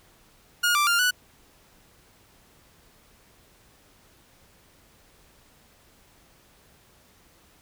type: tone with pitch steps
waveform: sawtooth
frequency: 1431 / 1177 / 1398 / 1480 Hz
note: F6 / D6 / F6 / F#6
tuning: +42 / +3 / +1 / 0 cents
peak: -16 dBFS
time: 0.63-1.11 s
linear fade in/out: 10 ms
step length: 120 ms
effects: pink hiss -58 dBFS RMS until 7.61 s